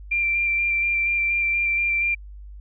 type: tone with vibrato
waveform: sine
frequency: 2368 Hz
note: D7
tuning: 14 cents sharp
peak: -19 dBFS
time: 0.11-2.15 s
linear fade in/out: 10 ms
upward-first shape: square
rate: 4.2 Hz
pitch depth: 13 cents each way
effects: added 50 Hz sine -37 dBFS peak until 2.6 s